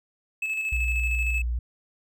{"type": "tone with tremolo", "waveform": "triangle", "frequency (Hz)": 2600, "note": "E7", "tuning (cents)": -24, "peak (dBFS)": -23, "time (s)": [0.42, 1.42], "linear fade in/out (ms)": 5, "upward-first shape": "square", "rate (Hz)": 13, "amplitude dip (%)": 35}
{"type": "tone with pitch glide", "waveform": "sine", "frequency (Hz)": [60.1, 59.44], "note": ["B1", "A#1"], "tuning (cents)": [-46, 34], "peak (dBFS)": -24, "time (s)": [0.72, 1.59], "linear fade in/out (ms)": 5, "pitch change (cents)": -20, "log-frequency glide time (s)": [0.84, 1.25]}
{"effects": []}